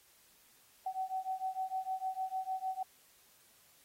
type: beating tone pair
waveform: sine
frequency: 753 / 759.6 Hz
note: F#5 / F#5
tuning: +30 / +45 cents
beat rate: 6.6 Hz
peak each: -38 / -38 dBFS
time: 0.86-2.83 s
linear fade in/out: 5 ms
effects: white hiss -65 dBFS RMS until 3.84 s + AAC 48 kbps